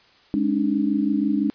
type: chord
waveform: sine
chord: Ab suspended fourth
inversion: none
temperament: equal with one note detuned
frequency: 207.7 / 277.2 / 303.1 Hz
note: Ab3 / Db4 / Eb4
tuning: 0 / 0 / -45 cents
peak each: -23 dBFS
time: 0.34-1.5 s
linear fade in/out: 0 ms
effects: white hiss -55 dBFS RMS until 1.54 s + resampled to 11025 Hz